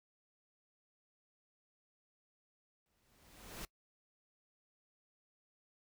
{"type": "noise with exponential growth", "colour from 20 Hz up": "pink", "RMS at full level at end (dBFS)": -44, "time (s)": [2.86, 3.65], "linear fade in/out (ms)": 1, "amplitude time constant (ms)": 170, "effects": ["noise-tail reverb RT60 0.1 s tail -23 dB re dry"]}